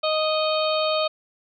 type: harmonic tone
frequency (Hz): 622.3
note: D#5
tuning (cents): 0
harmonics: 1 / 2 / 4 / 5 / 6 / 7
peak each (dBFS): -22 / -27 / -32 / -33 / -31 / -31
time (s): 0.03-1.08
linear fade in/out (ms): 10
effects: none